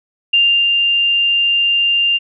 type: tone with ADSR envelope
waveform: sine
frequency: 2794 Hz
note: F7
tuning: in tune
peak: -8 dBFS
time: 0.33-2.19 s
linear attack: 8 ms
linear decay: 330 ms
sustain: -3 dB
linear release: 30 ms
effects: none